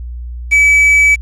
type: tone with quantisation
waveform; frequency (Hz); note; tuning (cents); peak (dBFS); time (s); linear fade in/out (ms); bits
triangle; 2292; D7; -43; -4; 0.51-1.16; 20; 5
effects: added 60 Hz sine -22 dBFS peak until 1.21 s + resampled to 24000 Hz